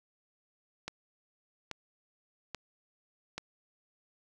click train, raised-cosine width 0.2 ms, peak -20 dBFS, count 4, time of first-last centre 0.88-3.38 s, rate 1.2 Hz, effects none

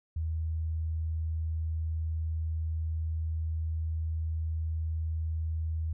sine tone, 80.1 Hz, E2, 49 cents flat, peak -29 dBFS, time 0.16-5.93 s, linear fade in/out 5 ms, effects none

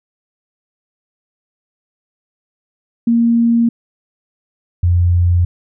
sine tone pair in turn, 233.1 / 87.67 Hz, A#3 / F2, 0 / +7 cents, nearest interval octave + perfect fourth, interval 1693 cents, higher first, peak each -9 dBFS, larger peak neither, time 3.07-3.69 / 4.83-5.45 s, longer neither, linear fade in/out 5 ms, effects none

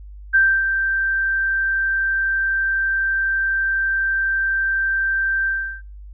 sine tone with ADSR envelope, 1568 Hz, G6, in tune, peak -10 dBFS, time 0.33-5.82 s, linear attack 22 ms, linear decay 270 ms, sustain -7 dB, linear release 350 ms, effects noise-tail reverb RT60 0.3 s tail -25 dB re dry + added 50 Hz sine -35 dBFS peak until 6.13 s

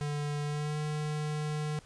square tone with pitch glide, 146.83 to 151.13 Hz, D3 to D3, 0 to +50 cents, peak -32 dBFS, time 0.01-1.79 s, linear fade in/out 0 ms, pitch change +50 cents, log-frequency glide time 0.44-0.78 s, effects pink hiss -58 dBFS RMS until 1.85 s + resampled to 22050 Hz

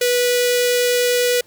sawtooth tone with notch filter, 490 Hz, B4, 14 cents flat, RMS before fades -17 dBFS, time 0.01-1.41 s, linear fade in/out 5 ms, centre 990 Hz, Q 0.65, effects pink hiss -53 dBFS RMS until 1.46 s + high-pass 80 Hz 12 dB/octave

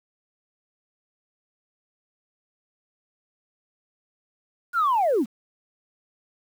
sine linear sweep, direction down, 1466 to 187.2 Hz, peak -17 dBFS, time 4.73-5.26 s, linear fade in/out 50 ms, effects tanh soft clip ceiling -15 dBFS + 8-bit

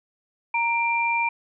sine tone pair together, 932.3 / 2371 Hz, A#5 / D7, 0 / +16 cents, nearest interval octave + major third, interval 1616 cents, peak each -23 dBFS, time 0.54-1.29 s, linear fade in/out 5 ms, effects none

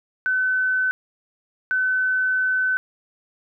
sine tone pair in turn, 1515 / 1515 Hz, F#6 / F#6, +40 / +40 cents, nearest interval unison, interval 0 cents, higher neither, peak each -18 dBFS, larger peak neither, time 0.26-0.91 / 1.71-2.77 s, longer second, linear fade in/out 0 ms, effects none

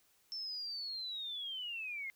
sine linear sweep, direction down, 5370 to 2092 Hz, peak -39 dBFS, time 0.32-2.1 s, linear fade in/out 0 ms, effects white hiss -71 dBFS RMS until 2.15 s

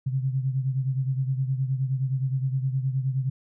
sine beating tone pair, 130.81 / 140.41 Hz, C3 / C#3, 0 / +23 cents, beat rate 9.6 Hz, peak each -24 / -30 dBFS, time 0.06-3.3 s, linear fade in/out 10 ms, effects none

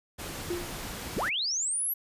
pink noise, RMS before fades -38 dBFS, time 0.18-1.3 s, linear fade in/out 20 ms
sine tone with exponential decay, 349.2 Hz, F4, in tune, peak -26 dBFS, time 0.5-0.85 s, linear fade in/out 5 ms, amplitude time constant 76 ms
sine linear sweep, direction up, 38.87 to 12000 Hz, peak -27 dBFS, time 1.16-1.94 s, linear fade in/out 10 ms
effects resampled to 32000 Hz

